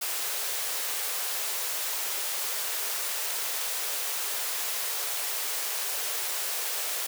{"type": "high-pass noise", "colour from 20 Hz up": "white", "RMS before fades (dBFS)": -31, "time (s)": [0.01, 7.07], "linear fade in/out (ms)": 10, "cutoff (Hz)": 390, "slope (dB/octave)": 48, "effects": []}